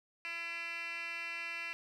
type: tone with band-pass filter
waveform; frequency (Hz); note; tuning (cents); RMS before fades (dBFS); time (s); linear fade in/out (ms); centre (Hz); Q
10% pulse; 337.2; E4; +39; -41; 0.25-1.73; 0; 2600; 6.6
effects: none